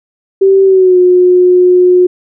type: tone with pitch glide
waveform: sine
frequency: 387.4 to 361.5 Hz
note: G4 to F#4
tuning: -20 to -40 cents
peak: -3 dBFS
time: 0.41-2.07 s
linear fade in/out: 10 ms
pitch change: -120 cents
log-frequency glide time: 0.64-0.98 s
effects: none